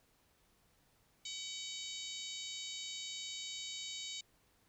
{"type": "harmonic tone", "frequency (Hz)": 757, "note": "F#5", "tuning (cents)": 39, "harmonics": [3, 4, 5, 6, 7, 8, 9, 10], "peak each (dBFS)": [-52, -49, -46, -50, -57, -56, -50, -53], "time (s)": [1.25, 4.21], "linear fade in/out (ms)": 5, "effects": ["pink hiss -72 dBFS RMS until 4.68 s"]}